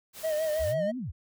white noise, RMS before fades -43 dBFS, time 0.13-0.75 s, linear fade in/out 50 ms
triangle tone with vibrato, 622.3 Hz, D#5, in tune, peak -24 dBFS, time 0.23-0.92 s, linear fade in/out 20 ms, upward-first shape sine, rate 6.1 Hz, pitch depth 60 cents each way
sine linear two-way sweep, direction up then down, 51.91 to 266.3 to 51.91 Hz, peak -32 dBFS, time 0.59-1.12 s, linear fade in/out 20 ms, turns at 0.98 s
effects none

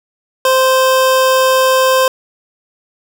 25% pulse tone, 521 Hz, C5, 7 cents flat, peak -5 dBFS, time 0.45-2.08 s, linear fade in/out 2 ms, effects none

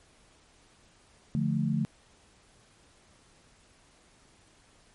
sine chord, D minor, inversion none, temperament equal, 146.83 / 174.61 / 220 Hz, D3 / F3 / A3, 0 / 0 / 0 cents, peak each -29 / -31 / -29 dBFS, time 1.35-1.85 s, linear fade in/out 0 ms, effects pink hiss -61 dBFS RMS until 4.94 s + MP3 48 kbps

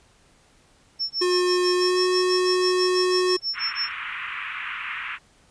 sine tone with tremolo, 5400 Hz, E8, 41 cents sharp, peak -22 dBFS, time 0.99-3.92 s, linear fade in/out 20 ms, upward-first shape sine, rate 6.1 Hz, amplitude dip 100%
square tone with pitch glide, 360.1 to 365.5 Hz, F#4 to F#4, -47 to -21 cents, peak -20 dBFS, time 1.21-3.37 s, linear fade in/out 10 ms, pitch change +26 cents, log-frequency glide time 1.74-2.01 s
white band-pass noise, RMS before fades -32 dBFS, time 3.53-5.19 s, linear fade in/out 50 ms, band 1100 to 2700 Hz, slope 48 dB/octave
effects pink hiss -58 dBFS RMS until 5.5 s + resampled to 22050 Hz

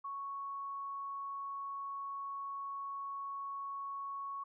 sine tone, 1108.7 Hz, C#6, in tune, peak -39 dBFS, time 0.04-4.44 s, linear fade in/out 10 ms, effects none

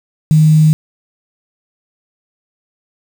sine tone with quantisation, 155.56 Hz, D#3, in tune, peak -5 dBFS, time 0.31-0.73 s, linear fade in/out 0 ms, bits 5, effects none

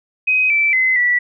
sine tone with pitch steps, 2519 / 2326 / 2045 / 1955 Hz, D#7 / D7 / C7 / B6, +21 / -17 / -40 / -18 cents, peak -12 dBFS, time 0.27-1.19 s, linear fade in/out 10 ms, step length 230 ms, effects none

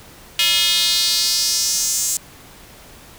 square tone with high-pass filter sweep, 192.9 Hz, G3, 28 cents flat, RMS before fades -18 dBFS, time 0.39-2.17 s, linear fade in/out 2 ms, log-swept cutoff 3000 to 7300 Hz, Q 3.1, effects pink hiss -43 dBFS RMS until 3.18 s

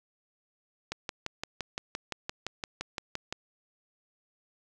click train, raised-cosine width 0.2 ms, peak -16 dBFS, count 15, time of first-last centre 0.92-3.325 s, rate 5.82 Hz, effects none

